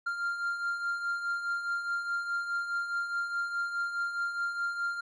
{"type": "beating tone pair", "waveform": "triangle", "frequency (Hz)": [1390, 1394.8], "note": ["F6", "F6"], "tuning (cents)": [-9, -3], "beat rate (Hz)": 4.8, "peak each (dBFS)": [-37, -29], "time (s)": [0.06, 5.01], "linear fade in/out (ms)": 10, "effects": ["resampled to 22050 Hz"]}